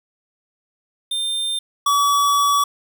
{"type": "tone pair in turn", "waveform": "square", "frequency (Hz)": [3600, 1140.5], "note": ["A7", "C#6"], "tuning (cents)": [39, 49], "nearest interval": "octave + minor sixth", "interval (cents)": 1990, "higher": "first", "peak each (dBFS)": [-21, -15], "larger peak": "second", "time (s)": [[1.11, 1.59], [1.86, 2.64]], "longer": "second", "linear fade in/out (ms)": 5, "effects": ["8-bit"]}